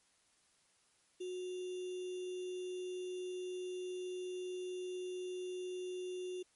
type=tone with sample-and-hold; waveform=sine; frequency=365.1 Hz; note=F#4; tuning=23 cents flat; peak=-39 dBFS; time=1.2-6.43 s; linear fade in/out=10 ms; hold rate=3150 Hz; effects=white hiss -72 dBFS RMS until 6.55 s + MP3 48 kbps